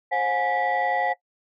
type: tone cluster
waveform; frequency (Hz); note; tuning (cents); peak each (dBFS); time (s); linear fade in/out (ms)
sine; 531 / 721 / 832 / 1957; C5 / F#5 / G#5 / B6; +25 / -45 / +3 / -16; -28 / -24 / -24 / -27; 0.11-1.14; 20
effects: noise-tail reverb RT60 0.1 s tail -19 dB re dry + tanh soft clip ceiling -15 dBFS